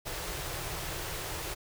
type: band-stop noise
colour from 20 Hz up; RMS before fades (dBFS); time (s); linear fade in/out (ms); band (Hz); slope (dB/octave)
pink; -37; 0.05-1.55; 20; 180 to 300; 96
effects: none